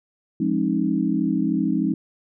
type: chord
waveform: sine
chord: F minor seventh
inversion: none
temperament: equal with one note detuned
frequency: 174.61 / 207.7 / 268.2 / 311.1 Hz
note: F3 / Ab3 / C4 / Eb4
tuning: 0 / 0 / +43 / 0 cents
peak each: -26 / -24 / -24 / -24 dBFS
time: 0.4-1.94 s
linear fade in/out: 5 ms
effects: none